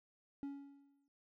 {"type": "tone with exponential decay", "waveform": "triangle", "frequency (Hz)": 280, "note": "C#4", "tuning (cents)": 18, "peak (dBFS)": -37, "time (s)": [0.43, 1.08], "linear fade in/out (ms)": 0, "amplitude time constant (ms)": 140, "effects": []}